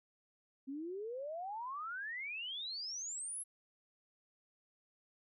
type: exponential sweep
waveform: sine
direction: up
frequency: 261.6 to 11175 Hz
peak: -40 dBFS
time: 0.67-3.44 s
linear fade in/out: 20 ms
effects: none